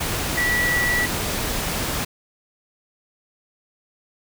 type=tone in noise; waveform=sine; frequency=1947 Hz; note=B6; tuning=25 cents flat; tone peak=-19 dBFS; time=0.37-1.06 s; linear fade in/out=10 ms; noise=pink; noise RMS=-25 dBFS; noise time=0-2.05 s; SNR=+3 dB; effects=none